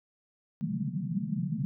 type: band-pass noise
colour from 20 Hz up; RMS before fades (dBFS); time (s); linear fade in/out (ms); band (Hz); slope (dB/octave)
white; -32; 0.61-1.65; 0; 130 to 220; 96
effects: none

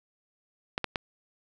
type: clicks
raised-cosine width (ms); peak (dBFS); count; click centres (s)
0.3; -12; 3; 0.779 / 0.843 / 0.958
effects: none

